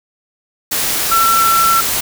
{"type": "tone in noise", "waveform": "sine", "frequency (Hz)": 1344, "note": "E6", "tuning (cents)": 33, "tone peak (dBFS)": -10, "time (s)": [1.11, 1.81], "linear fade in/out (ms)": 10, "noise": "white", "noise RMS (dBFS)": -17, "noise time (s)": [0.71, 2.01], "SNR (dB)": 4, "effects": []}